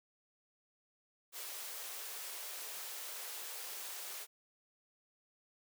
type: high-pass noise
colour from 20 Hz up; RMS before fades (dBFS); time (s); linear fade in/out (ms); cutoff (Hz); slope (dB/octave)
white; -45; 1.32-4.27; 50; 370; 48
effects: none